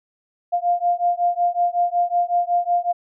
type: beating tone pair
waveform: sine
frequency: 698.5 / 703.9 Hz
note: F5 / F5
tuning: 0 / +13 cents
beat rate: 5.4 Hz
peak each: -20 dBFS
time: 0.52-2.93 s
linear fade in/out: 20 ms
effects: none